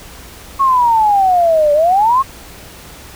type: exponential two-way sweep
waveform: sine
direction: down then up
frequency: 1108.7 to 578 to 1108.7 Hz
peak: -8 dBFS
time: 0.59-2.23 s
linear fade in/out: 20 ms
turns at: 1.73 s
effects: added 60 Hz sine -42 dBFS peak until 3.15 s + pink hiss -36 dBFS RMS until 3.15 s